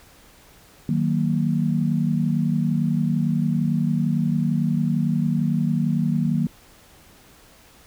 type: chord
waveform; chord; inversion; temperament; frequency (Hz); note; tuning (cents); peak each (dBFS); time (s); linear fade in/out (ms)
sine; D# minor; none; just; 155.56 / 186.68 / 233.3; D#3 / F#3 / A#3; 0 / +16 / +2; -22 / -24 / -23; 0.89-6.47; 2
effects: pink hiss -51 dBFS RMS until 7.86 s